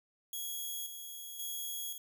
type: tone with tremolo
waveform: 5% pulse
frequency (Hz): 3322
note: G#7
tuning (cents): 0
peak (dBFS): -29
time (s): 0.33-1.98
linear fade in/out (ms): 2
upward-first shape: square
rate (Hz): 0.94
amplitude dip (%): 50
effects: none